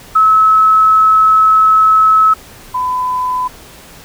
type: tone pair in turn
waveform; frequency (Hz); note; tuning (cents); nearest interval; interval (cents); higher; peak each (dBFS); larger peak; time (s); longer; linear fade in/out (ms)
sine; 1294 / 1005.3; E6 / B5; -32 / +30; major third; 438; first; -5 / -13; first; 0.15-2.34 / 2.74-3.48; first; 10
effects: pink hiss -37 dBFS RMS until 4.04 s